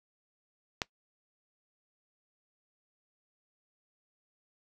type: click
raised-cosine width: 0.2 ms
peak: -12 dBFS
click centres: 0.818 s
effects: noise-tail reverb RT60 0.1 s tail -21 dB re dry